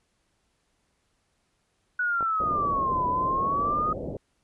sine exponential two-way sweep, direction down then up, 1480 to 987.8 to 1253 Hz, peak -23 dBFS, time 1.99-3.93 s, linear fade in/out 5 ms, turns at 3.07 s
clicks, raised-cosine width 1 ms, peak -22 dBFS, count 2, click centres 2.208 / 2.227 s
white low-pass noise, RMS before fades -34 dBFS, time 2.4-4.17 s, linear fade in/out 2 ms, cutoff 630 Hz, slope 48 dB/octave
effects pink hiss -72 dBFS RMS until 4.43 s + resampled to 24000 Hz

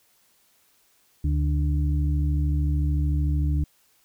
harmonic tone, 73.42 Hz, D2, in tune, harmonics 1 / 2 / 4, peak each -21 / -27 / -33 dBFS, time 1.24-3.64 s, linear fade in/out 5 ms, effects white hiss -63 dBFS RMS until 4.04 s

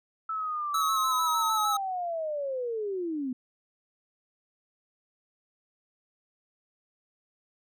sine linear sweep, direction down, 1318.5 to 245.2 Hz, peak -29 dBFS, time 0.29-3.33 s, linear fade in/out 5 ms
square tone with vibrato, 1289 Hz, E6, 39 cents flat, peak -26 dBFS, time 0.74-1.77 s, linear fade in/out 5 ms, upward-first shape square, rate 6.6 Hz, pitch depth 22 cents each way
effects none

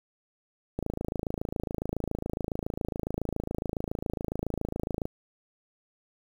click train, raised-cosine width 2 ms, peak -17 dBFS, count 117, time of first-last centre 0.79-5.055 s, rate 27.2 Hz, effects 8-bit

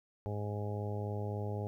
harmonic tone, 103.7 Hz, G#2, 2 cents flat, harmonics 1 / 2 / 3 / 4 / 5 / 6 / 7 / 8, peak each -36 / -45 / -49 / -43 / -46 / -48 / -52 / -48 dBFS, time 0.26-1.67 s, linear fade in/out 0 ms, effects 12-bit

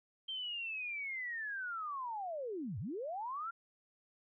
sine linear two-way sweep, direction down then up, 3157 to 84.9 to 1401 Hz, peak -38 dBFS, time 0.28-3.51 s, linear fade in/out 10 ms, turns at 2.79 s, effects none

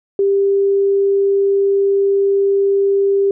sine tone, 395.9 Hz, G4, 17 cents sharp, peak -11 dBFS, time 0.19-3.31 s, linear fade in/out 2 ms, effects none

